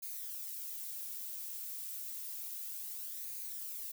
violet noise with flanger, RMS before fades -43 dBFS, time 0.02-3.92 s, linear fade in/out 10 ms, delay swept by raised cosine 0.45 to 3.45 ms, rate 0.3 Hz, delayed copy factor +0.5, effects none

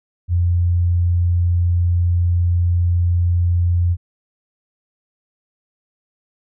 sine tone, 87.31 Hz, F2, in tune, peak -13 dBFS, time 0.28-3.97 s, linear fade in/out 50 ms, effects none

